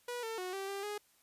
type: tone with pitch steps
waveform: sawtooth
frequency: 486.6 / 449.3 / 366.6 / 389.5 / 396.3 / 415.3 Hz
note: B4 / A4 / F#4 / G4 / G4 / G#4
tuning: -26 / +36 / -16 / -11 / +19 / 0 cents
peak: -34 dBFS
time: 0.08-0.98 s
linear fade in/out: 5 ms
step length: 150 ms
effects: white hiss -69 dBFS RMS until 1.22 s + resampled to 32000 Hz